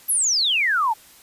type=exponential sweep; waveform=sine; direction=down; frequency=12000 to 830.6 Hz; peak=-17 dBFS; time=0.08-0.94 s; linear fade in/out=20 ms; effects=white hiss -49 dBFS RMS until 1.22 s + resampled to 32000 Hz